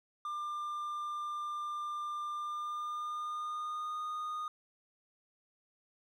triangle tone with pitch glide, 1195 to 1230.7 Hz, D6 to D#6, +30 to -19 cents, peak -34 dBFS, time 0.25-4.48 s, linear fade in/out 2 ms, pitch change +51 cents, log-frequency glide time 2.32-4.01 s, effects none

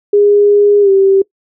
sine tone with pitch glide, 409.9 to 388.9 Hz, G#4 to G4, -23 to -14 cents, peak -5 dBFS, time 0.13-1.22 s, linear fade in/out 5 ms, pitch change -91 cents, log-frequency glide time 0.81-0.9 s, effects noise-tail reverb RT60 0.1 s tail -22 dB re dry

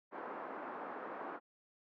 white band-pass noise, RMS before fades -45 dBFS, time 0.11-1.4 s, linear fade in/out 50 ms, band 250 to 1300 Hz, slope 24 dB/octave, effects none

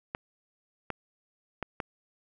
clicks, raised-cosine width 0.5 ms, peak -17 dBFS, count 4, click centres 0.149 / 0.903 / 1.627 / 1.802 s, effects none

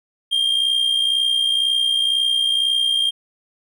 triangle tone with amplitude modulation, 3202 Hz, G7, 36 cents sharp, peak -12 dBFS, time 0.31-3.11 s, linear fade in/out 20 ms, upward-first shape sine, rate 62 Hz, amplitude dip 55%, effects none

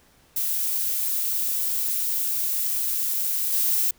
violet noise with level steps, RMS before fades -25 / -22 dBFS, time 0.36-3.91 s, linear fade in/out 5 ms, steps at 3.52 s, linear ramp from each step 20 ms, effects pink hiss -58 dBFS RMS until 3.98 s

